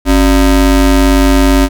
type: ring-modulated tone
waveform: square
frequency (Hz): 160.9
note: E3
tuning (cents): -42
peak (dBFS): -3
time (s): 0.05-1.69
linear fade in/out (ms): 50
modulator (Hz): 112
effects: none